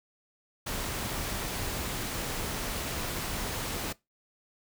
pink noise, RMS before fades -34 dBFS, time 0.66-3.93 s, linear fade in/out 10 ms, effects noise-tail reverb RT60 0.2 s tail -21 dB re dry

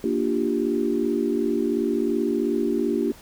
sine chord, G minor seventh, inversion first, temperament equal, 233.1 / 293.7 / 349.2 / 392 Hz, Bb3 / D4 / F4 / G4, 0 / 0 / 0 / 0 cents, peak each -26 dBFS, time 0.04-3.12 s, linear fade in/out 2 ms, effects pink hiss -48 dBFS RMS until 3.21 s

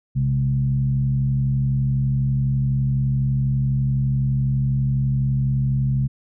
sine tone with frequency modulation, 132.2 Hz, C3, 18 cents sharp, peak -17 dBFS, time 0.15-6.08 s, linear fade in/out 20 ms, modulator 72 Hz, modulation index 0.56, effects none

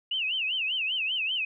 sine tone with vibrato, 2803 Hz, F7, 6 cents sharp, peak -26 dBFS, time 0.11-1.45 s, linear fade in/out 5 ms, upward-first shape sine, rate 5.1 Hz, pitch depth 190 cents each way, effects none

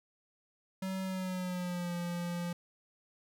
square tone with pitch glide, 189.6 to 173.86 Hz, F#3 to F3, +43 to -7 cents, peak -35 dBFS, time 0.82-2.53 s, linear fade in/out 5 ms, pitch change -150 cents, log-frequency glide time 1.03-1.94 s, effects none

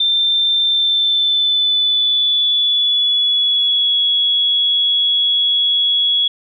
sine tone with pitch glide, 3573 to 3353 Hz, A7 to G#7, +26 to +16 cents, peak -12 dBFS, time 0-6.28 s, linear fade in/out 5 ms, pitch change -110 cents, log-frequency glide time 0.63-3.98 s, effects none

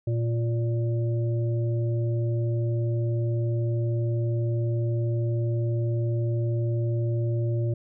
harmonic tone, 116.54 Hz, A#2, in tune, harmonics 1 / 3 / 5, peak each -23 / -33 / -37 dBFS, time 0.07-7.74 s, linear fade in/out 5 ms, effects none

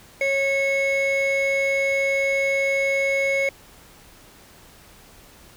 triangle tone pair together, 548.5 / 2194 Hz, C#5 / C#7, -18 / -18 cents, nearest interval 2 octaves, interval 2400 cents, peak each -19 dBFS, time 0.21-3.49 s, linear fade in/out 2 ms, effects tanh soft clip ceiling -13 dBFS + pink hiss -49 dBFS RMS until 5.56 s

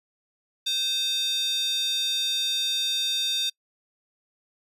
square tone with high-pass filter, 520 Hz, C5, 11 cents flat, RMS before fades -26 dBFS, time 0.66-3.5 s, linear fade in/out 10 ms, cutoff 3800 Hz, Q 7.7, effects noise-tail reverb RT60 0.1 s tail -25 dB re dry + resampled to 32000 Hz

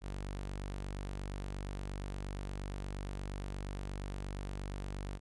sawtooth tone, 48.52 Hz, G1, 17 cents flat, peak -35 dBFS, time 0.01-5.2 s, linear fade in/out 50 ms, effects resampled to 24000 Hz

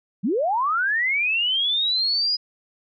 sine linear sweep, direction up, 163 to 4978 Hz, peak -19 dBFS, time 0.23-2.37 s, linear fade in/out 20 ms, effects none

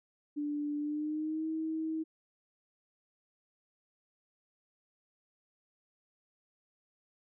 sine tone with pitch glide, 293.7 to 318.4 Hz, D4 to D#4, 0 to +40 cents, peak -32 dBFS, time 0.36-2.04 s, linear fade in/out 20 ms, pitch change +140 cents, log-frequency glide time 0.78-1.47 s, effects none

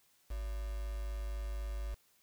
sine tone with quantisation, 52 Hz, G#1, 3 cents sharp, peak -36 dBFS, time 0.3-1.95 s, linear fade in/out 10 ms, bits 8, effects white hiss -70 dBFS RMS until 2.22 s

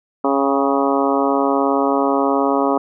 harmonic tone with a mistuned harmonic, 138.59 Hz, C#3, in tune, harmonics 2 / 3 / 4 / 5 / 6 / 7 / 8 / 9, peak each -19 / -21 / -22 / -23 / -24 / -24 / -25 / -26 dBFS, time 0.24-2.78 s, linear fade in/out 5 ms, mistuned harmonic 6, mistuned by -40 cents, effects none

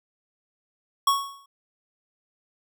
square tone with exponential decay, 1108.7 Hz, C#6, in tune, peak -16 dBFS, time 1.07-1.46 s, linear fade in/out 5 ms, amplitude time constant 84 ms, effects none

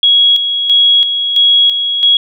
sine tone with tremolo, 3322 Hz, G#7, in tune, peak -5 dBFS, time 0.03-2.17 s, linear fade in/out 2 ms, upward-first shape square, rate 1.5 Hz, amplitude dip 55%, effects none

